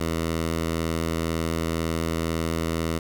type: tone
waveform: 10% pulse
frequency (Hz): 82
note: E2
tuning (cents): -9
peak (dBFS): -16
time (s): 0-2.99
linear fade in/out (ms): 5
effects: none